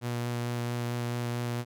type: tone with vibrato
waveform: sawtooth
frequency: 120.1 Hz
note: B2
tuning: 48 cents flat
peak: -26 dBFS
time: 0.01-1.65 s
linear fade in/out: 50 ms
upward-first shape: sine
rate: 4.5 Hz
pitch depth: 10 cents each way
effects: none